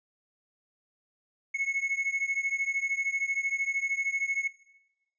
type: beating tone pair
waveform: triangle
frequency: 2188 / 2201 Hz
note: C#7 / C#7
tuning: -23 / -13 cents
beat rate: 13 Hz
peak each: -29 / -29 dBFS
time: 1.54-4.48 s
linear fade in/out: 10 ms
effects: noise-tail reverb RT60 1.0 s tail -19 dB re dry + resampled to 16000 Hz